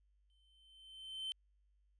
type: tone with exponential growth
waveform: triangle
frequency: 3086 Hz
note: G7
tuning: 28 cents flat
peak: -36 dBFS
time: 0.3-1.32 s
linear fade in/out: 0 ms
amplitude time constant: 220 ms
effects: added 50 Hz sine -70 dBFS peak until 1.99 s + resampled to 22050 Hz